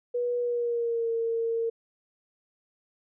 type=tone with pitch glide; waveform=sine; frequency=485.6 to 458.3 Hz; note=B4 to A#4; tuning=-29 to -29 cents; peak=-25 dBFS; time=0.14-1.7 s; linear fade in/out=10 ms; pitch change=-100 cents; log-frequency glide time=0.39-1.1 s; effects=none